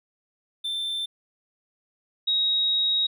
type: tone pair in turn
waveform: triangle / sine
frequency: 3556 / 3791 Hz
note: A7 / A#7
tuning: +18 / +28 cents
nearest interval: minor second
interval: 110 cents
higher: second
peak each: -25 / -20 dBFS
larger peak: second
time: 0.64-1.06 / 2.27-3.07 s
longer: second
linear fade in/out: 10 ms
effects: none